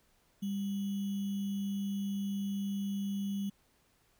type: tone with sample-and-hold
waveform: sine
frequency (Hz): 198.9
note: G3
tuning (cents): +25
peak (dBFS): -32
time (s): 0.42-3.5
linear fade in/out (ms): 10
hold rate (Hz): 3150
effects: pink hiss -70 dBFS RMS until 4.19 s